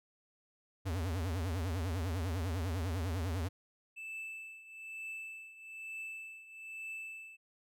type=tone with vibrato; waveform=square; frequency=87.31 Hz; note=F2; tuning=in tune; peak=-34 dBFS; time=0.85-3.49 s; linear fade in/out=20 ms; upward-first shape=triangle; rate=10 Hz; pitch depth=240 cents each way
type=tone with tremolo; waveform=triangle; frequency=2637 Hz; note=E7; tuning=in tune; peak=-38 dBFS; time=3.96-7.37 s; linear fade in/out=20 ms; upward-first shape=triangle; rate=1.1 Hz; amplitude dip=80%
effects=none